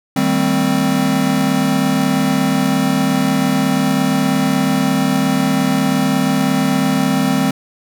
square chord, A half-diminished seventh, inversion second, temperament equal with one note detuned, 155.56 / 196 / 224.8 / 261.6 Hz, Eb3 / G3 / A3 / C4, 0 / 0 / +37 / 0 cents, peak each -22 / -19 / -23 / -17 dBFS, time 0.16-7.51 s, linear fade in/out 5 ms, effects none

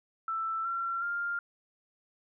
sine tone with pitch steps, 1327 / 1362.7 / 1399.4 Hz, E6 / F6 / F6, +11 / -43 / +3 cents, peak -30 dBFS, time 0.28-1.39 s, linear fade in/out 2 ms, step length 370 ms, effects none

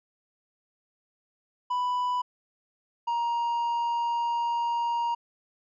triangle tone pair in turn, 990 / 940.7 Hz, B5 / A#5, +4 / +15 cents, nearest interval minor second, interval 89 cents, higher first, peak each -23 dBFS, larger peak neither, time 1.7-2.22 / 3.07-5.15 s, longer second, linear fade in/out 10 ms, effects resampled to 16000 Hz

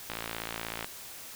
click train, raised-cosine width 0.3 ms, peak -18 dBFS, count 43, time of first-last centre 0.1-0.845 s, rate 56.4 Hz, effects white hiss -45 dBFS RMS until 1.35 s

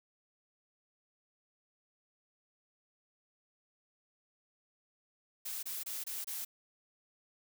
blue noise bursts, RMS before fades -40 dBFS, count 5, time 5.45-6.45 s, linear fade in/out 10 ms, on 180 ms, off 25 ms, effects none

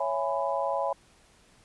sine chord, C# minor seventh, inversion none, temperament just, 554.4 / 665.2 / 831.5 / 997.9 Hz, C#5 / E5 / G#5 / B5, 0 / +16 / +2 / +18 cents, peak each -30 / -32 / -32 / -32 dBFS, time 0-0.93 s, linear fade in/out 5 ms, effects pink hiss -60 dBFS RMS until 1.64 s + resampled to 24000 Hz

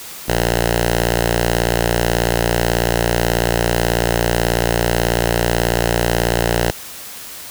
5% pulse tone with notch filter, 58.27 Hz, A#1, in tune, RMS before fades -17 dBFS, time 0.28-6.71 s, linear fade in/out 5 ms, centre 250 Hz, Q 1.4, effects white hiss -33 dBFS RMS until 7.5 s

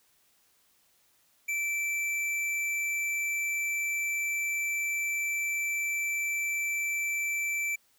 triangle tone with tanh clipping, 2331 Hz, D7, 14 cents flat, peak -30 dBFS, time 1.48-7.76 s, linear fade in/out 10 ms, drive 18 dB, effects white hiss -67 dBFS RMS until 7.98 s

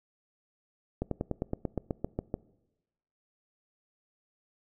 slowing click train, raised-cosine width 2 ms, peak -17 dBFS, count 12, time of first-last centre 1.02-2.341 s, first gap 93 ms, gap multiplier 1.05, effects noise-tail reverb RT60 1.0 s tail -22 dB re dry

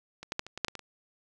clicks, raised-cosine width 0.2 ms, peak -25 / -15 / -12 / -26 / -21 / -9 / -18 / -22 / -29 dBFS, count 9, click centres 0.23 / 0.321 / 0.394 / 0.466 / 0.576 / 0.647 / 0.683 / 0.753 / 0.793 s, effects none

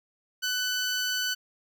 15% pulse tone, 1498 Hz, F#6, 21 cents sharp, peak -20 dBFS, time 0.42-1.35 s, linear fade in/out 20 ms, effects none

